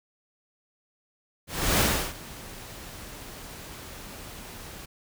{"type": "noise with ADSR envelope", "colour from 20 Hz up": "pink", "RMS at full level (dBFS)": -21, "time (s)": [1.47, 4.86], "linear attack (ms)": 320, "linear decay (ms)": 340, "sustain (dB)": -21, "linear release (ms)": 13, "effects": []}